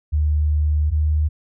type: tone pair in turn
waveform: sine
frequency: 75.4 / 76.36 Hz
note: D2 / D#2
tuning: +46 / -32 cents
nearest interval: unison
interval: 22 cents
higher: second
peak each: -15 dBFS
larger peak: neither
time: 0.12-0.91 / 0.91-1.29 s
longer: first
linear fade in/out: 20 ms
effects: none